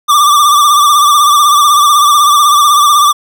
square tone with vibrato, 1174.7 Hz, D6, in tune, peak -5 dBFS, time 0.08-3.13 s, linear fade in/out 20 ms, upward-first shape sine, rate 16 Hz, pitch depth 59 cents each way, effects none

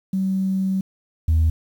sine tone pair in turn, 190.7 / 80.23 Hz, G3 / E2, -47 / -46 cents, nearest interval octave + minor third, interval 1499 cents, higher first, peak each -18 / -12 dBFS, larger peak second, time 0.13-0.81 / 1.28-1.5 s, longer first, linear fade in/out 5 ms, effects tanh soft clip ceiling -12 dBFS + 8-bit

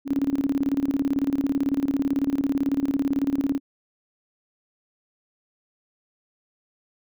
sine tone with tremolo, 277.2 Hz, C#4, in tune, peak -18 dBFS, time 0.05-3.6 s, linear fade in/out 50 ms, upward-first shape square, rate 18 Hz, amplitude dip 80%, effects none

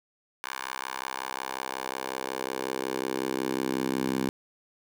10% pulse tone with high-pass filter sweep, 65.5 Hz, C2, 2 cents sharp, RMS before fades -32 dBFS, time 0.44-4.29 s, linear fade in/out 0 ms, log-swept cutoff 1200 to 230 Hz, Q 1.6, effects none

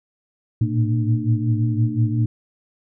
sine tone cluster, 109.3 / 113.5 / 119.2 / 228.1 / 302.1 Hz, A2 / A#2 / A#2 / A#3 / D4, -11 / -46 / +39 / -37 / +49 cents, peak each -26 / -20 / -22 / -27 / -27 dBFS, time 0.61-2.26 s, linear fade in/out 5 ms, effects none

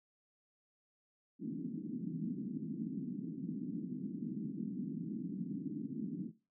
white band-pass noise, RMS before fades -41 dBFS, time 1.39-6.32 s, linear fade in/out 50 ms, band 160 to 290 Hz, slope 48 dB/octave, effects noise-tail reverb RT60 0.3 s tail -17 dB re dry

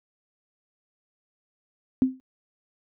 sine tone with exponential decay, 259.7 Hz, C4, 13 cents flat, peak -13 dBFS, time 2.02-2.2 s, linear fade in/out 0 ms, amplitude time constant 38 ms, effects high-pass 60 Hz 12 dB/octave

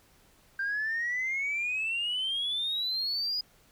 sine exponential sweep, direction up, 1575 to 4978 Hz, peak -27 dBFS, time 0.59-3.41 s, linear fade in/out 5 ms, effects tanh soft clip ceiling -25 dBFS + pink hiss -62 dBFS RMS until 3.71 s

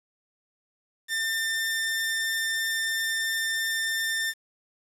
sawtooth tone, 1797 Hz, A6, 36 cents sharp, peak -22 dBFS, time 1.08-4.34 s, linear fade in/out 50 ms, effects resampled to 32000 Hz + 8-bit

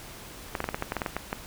clicks, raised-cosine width 0.5 ms, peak -13 dBFS, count 12, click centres 0.552 / 0.604 / 0.642 / 0.689 / 0.745 / 0.824 / 0.921 / 0.967 / 1.018 / 1.062 / 1.166 / 1.329 s, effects pink hiss -44 dBFS RMS until 1.46 s

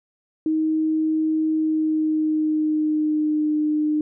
sine tone with pitch glide, 314.4 to 303.5 Hz, D#4 to D#4, +18 to -43 cents, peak -18 dBFS, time 0.46-4.01 s, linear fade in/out 2 ms, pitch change -61 cents, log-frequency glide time 1.52-3.54 s, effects none

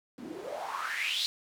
white noise with band-pass filter sweep, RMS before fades -35 dBFS, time 0.18-1.26 s, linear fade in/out 0 ms, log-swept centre 230 to 4200 Hz, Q 6.5, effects none

